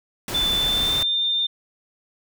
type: noise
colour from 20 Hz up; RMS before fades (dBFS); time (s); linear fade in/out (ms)
pink; -29; 0.28-1.03; 2
type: tone with pitch glide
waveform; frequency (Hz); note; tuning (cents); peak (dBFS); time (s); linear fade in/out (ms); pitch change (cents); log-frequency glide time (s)
sine; 3520 to 3606; A7 to A7; 0 to +42; -19; 0.34-1.47; 10; +42; 0.57-1.15
effects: none